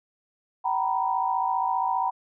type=tone cluster; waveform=sine; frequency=764 / 930 / 985 Hz; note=G5 / A#5 / B5; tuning=-45 / -4 / -5 cents; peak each=-27 dBFS; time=0.64-2.11 s; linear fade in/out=20 ms; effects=none